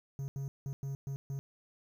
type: tone bursts at uneven times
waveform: triangle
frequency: 137.4 Hz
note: C#3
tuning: 15 cents flat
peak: -33 dBFS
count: 6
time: 0.19-0.28 / 0.36-0.48 / 0.66-0.73 / 0.83-0.95 / 1.07-1.16 / 1.3-1.39 s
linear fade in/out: 0 ms
effects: 10-bit